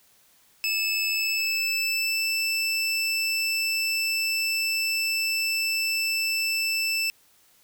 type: tone with pitch glide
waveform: 25% pulse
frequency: 2616 to 2651 Hz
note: E7 to E7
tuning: -14 to +9 cents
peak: -20 dBFS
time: 0.64-7.1 s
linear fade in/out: 0 ms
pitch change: +23 cents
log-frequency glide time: 1.04-2.24 s
effects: white hiss -60 dBFS RMS until 7.63 s